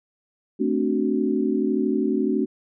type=chord; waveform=sine; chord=D dominant seventh; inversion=second; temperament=equal with one note detuned; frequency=220 / 261.6 / 293.7 / 374.1 Hz; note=A3 / C4 / D4 / F#4; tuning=0 / 0 / 0 / +19 cents; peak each=-25 dBFS; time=0.59-2.46 s; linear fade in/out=20 ms; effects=none